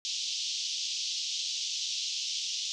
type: band-pass noise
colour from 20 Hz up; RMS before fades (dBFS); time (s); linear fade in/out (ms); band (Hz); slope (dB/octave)
white; -34; 0.05-2.72; 0; 2900 to 6200; 48
effects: none